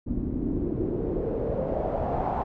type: noise with low-pass filter sweep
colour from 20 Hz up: pink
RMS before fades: -28 dBFS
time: 0.06-2.44 s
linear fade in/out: 20 ms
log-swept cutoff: 240 to 850 Hz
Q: 3.8
effects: none